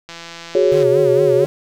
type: click train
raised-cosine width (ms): 0.2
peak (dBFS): -16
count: 125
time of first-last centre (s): 0.09-0.828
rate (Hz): 168
type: chord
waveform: sine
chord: F# suspended second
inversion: none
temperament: equal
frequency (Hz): 370 / 415.3 / 554.4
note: F#4 / G#4 / C#5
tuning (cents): 0 / 0 / 0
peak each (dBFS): -15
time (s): 0.55-1.45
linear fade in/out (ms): 2
type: tone with vibrato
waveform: square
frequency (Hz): 138.59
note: C#3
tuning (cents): 0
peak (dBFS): -24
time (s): 0.72-1.46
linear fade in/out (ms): 0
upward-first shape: sine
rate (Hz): 4.4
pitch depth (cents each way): 160
effects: none